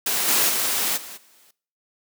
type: noise with level steps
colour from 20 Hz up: white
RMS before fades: -23 / -19 / -23 / -38 / -55 dBFS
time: 0.06-1.51 s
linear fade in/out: 5 ms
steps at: 0.27 / 0.48 / 0.96 / 1.16 s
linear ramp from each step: 20 ms
effects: noise-tail reverb RT60 0.5 s tail -21 dB re dry + high-pass 200 Hz 12 dB/octave